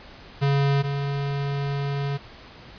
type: tone pair in turn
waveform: square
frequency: 140.1 / 140.8 Hz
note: C#3 / C#3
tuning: +19 / +27 cents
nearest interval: unison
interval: 8 cents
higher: second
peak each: -19 / -25 dBFS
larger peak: first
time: 0.41-0.83 / 0.83-2.18 s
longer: second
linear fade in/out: 20 ms
effects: pink hiss -45 dBFS RMS until 2.78 s + resampled to 11025 Hz